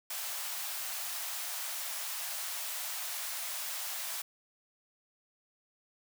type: high-pass noise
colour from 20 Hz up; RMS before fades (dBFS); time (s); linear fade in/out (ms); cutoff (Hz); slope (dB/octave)
white; -38; 0.1-4.22; 5; 600; 48
effects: none